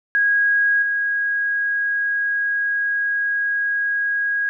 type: tone with level steps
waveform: sine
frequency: 1645 Hz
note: G#6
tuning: 17 cents flat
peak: -14 / -18 dBFS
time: 0.15-4.49 s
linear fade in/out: 0 ms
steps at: 0.82 s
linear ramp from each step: 5 ms
effects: none